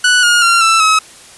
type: tone with pitch steps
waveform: sawtooth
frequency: 1480 / 1427.9 / 1377.7 / 1329.2 / 1282.5 Hz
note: F#6 / F6 / F6 / E6 / E6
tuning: 0 / +38 / -24 / +14 / -48 cents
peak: -4 dBFS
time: 0.04-0.99 s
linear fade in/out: 5 ms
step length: 190 ms
effects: white hiss -38 dBFS RMS until 1.37 s + resampled to 24000 Hz